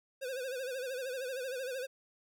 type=tone with vibrato; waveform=square; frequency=516 Hz; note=C5; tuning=24 cents flat; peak=-37 dBFS; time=0.21-1.87 s; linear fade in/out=20 ms; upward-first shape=sine; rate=13 Hz; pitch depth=93 cents each way; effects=none